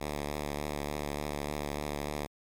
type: tone with vibrato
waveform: 5% pulse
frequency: 73.4 Hz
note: D2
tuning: in tune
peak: -22 dBFS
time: 0-2.27 s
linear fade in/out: 20 ms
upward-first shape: triangle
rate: 3.4 Hz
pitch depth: 32 cents each way
effects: MP3 96 kbps